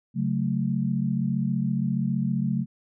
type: chord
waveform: sine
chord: F# minor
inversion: second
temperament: equal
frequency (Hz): 138.59 / 185 / 220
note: C#3 / F#3 / A3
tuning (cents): 0 / 0 / 0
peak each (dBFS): -27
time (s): 0.14-2.66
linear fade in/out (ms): 50
effects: none